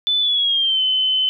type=tone with pitch glide; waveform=sine; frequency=3499 to 3046 Hz; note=A7 to F#7; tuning=-10 to +50 cents; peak=-15 dBFS; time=0.07-1.29 s; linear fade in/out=0 ms; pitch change=-240 cents; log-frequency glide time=0.2-0.82 s; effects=none